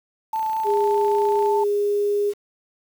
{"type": "tone with vibrato", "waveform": "sine", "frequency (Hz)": 880, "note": "A5", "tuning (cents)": 0, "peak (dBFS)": -21, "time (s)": [0.33, 1.64], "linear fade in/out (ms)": 5, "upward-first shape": "triangle", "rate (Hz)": 5, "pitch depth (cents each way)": 10}
{"type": "click train", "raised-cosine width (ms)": 0.3, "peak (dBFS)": -25, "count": 33, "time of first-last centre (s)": [0.36, 1.46], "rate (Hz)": 29.1}
{"type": "tone", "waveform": "sine", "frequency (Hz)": 410, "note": "G#4", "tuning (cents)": -22, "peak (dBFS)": -18, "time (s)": [0.64, 2.34], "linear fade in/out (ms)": 50}
{"effects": ["7-bit"]}